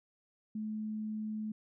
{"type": "tone", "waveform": "sine", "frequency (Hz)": 215.4, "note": "A3", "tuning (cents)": -37, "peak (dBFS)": -35, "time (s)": [0.55, 1.52], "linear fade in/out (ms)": 5, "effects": []}